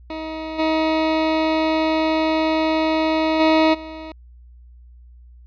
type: tone with level steps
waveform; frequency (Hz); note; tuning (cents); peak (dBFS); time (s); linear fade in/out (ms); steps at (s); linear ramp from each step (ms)
20% pulse; 316.9; D#4; +32; -22 / -12 / -8 / -27; 0.1-4.12; 2; 0.58 / 3.39 / 3.73; 20
effects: added 60 Hz sine -42 dBFS peak until 5.46 s + resampled to 11025 Hz